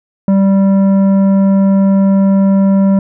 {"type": "tone with tanh clipping", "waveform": "sine", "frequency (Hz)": 195.1, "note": "G3", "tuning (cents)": -8, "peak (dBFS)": -8, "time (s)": [0.28, 2.99], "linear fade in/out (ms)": 2, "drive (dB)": 10, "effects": []}